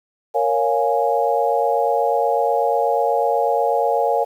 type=chord; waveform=sine; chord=Bb minor seventh; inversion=none; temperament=equal with one note detuned; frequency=466.2 / 554.4 / 702.5 / 830.6 Hz; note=Bb4 / Db5 / F5 / Ab5; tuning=0 / 0 / +10 / 0 cents; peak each=-21 dBFS; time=0.34-4.25 s; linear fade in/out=20 ms; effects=8-bit